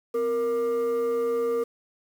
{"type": "tone with frequency modulation", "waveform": "sine", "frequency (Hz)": 466.2, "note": "A#4", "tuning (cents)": 0, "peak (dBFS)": -21, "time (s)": [0.14, 1.64], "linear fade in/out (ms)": 10, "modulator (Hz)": 723, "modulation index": 0.39, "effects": ["tanh soft clip ceiling -20 dBFS", "8-bit"]}